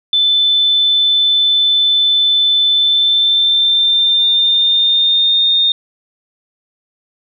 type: tone with pitch glide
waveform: sine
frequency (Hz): 3520 to 3661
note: A7 to A#7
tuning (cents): 0 to -32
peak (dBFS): -9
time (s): 0.13-5.72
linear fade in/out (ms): 2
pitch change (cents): +68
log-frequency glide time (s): 2.71-5.45
effects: none